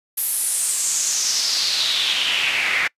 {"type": "noise with band-pass filter sweep", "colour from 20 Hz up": "pink", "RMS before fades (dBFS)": -21, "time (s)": [0.17, 2.88], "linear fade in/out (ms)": 10, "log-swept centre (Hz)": [12000, 2000], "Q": 4.1, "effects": ["noise-tail reverb RT60 0.1 s tail -25 dB re dry", "resampled to 32000 Hz"]}